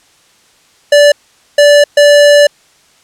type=tone bursts at uneven times; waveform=square; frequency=582 Hz; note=D5; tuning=16 cents flat; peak=-3 dBFS; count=3; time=0.92-1.12 / 1.58-1.84 / 1.97-2.47 s; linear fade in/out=5 ms; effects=white hiss -48 dBFS RMS until 3.03 s + low-pass 8000 Hz 12 dB/octave